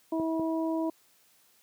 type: harmonic tone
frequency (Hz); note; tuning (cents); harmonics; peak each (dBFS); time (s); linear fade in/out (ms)
323.8; E4; -31; 1 / 2 / 3; -28 / -34 / -38; 0.12-0.9; 5
type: clicks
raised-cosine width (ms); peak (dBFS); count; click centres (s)
2; -24; 2; 0.198 / 0.396
effects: white hiss -64 dBFS RMS until 1.62 s + high-pass 100 Hz 12 dB/octave